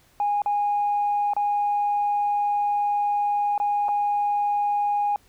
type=tone with dropouts; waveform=sine; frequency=822 Hz; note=G#5; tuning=18 cents flat; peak=-19 dBFS; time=0.2-5.16 s; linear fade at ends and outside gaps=1 ms; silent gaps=0.419-0.46 / 1.335-1.365 / 3.579-3.6 / 3.884-3.889 s; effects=tanh soft clip ceiling -16 dBFS + pink hiss -59 dBFS RMS until 5.28 s